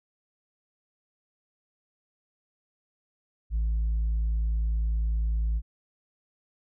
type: tone with tanh clipping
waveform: sine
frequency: 55 Hz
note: A1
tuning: in tune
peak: -24 dBFS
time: 3.5-5.62 s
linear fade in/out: 50 ms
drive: 1 dB
effects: none